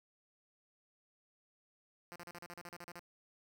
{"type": "tone bursts", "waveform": "5% pulse", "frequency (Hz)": 174, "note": "F3", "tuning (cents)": -6, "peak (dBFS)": -36, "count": 12, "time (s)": [2.12, 2.994], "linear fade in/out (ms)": 0, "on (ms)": 38, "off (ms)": 38, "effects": []}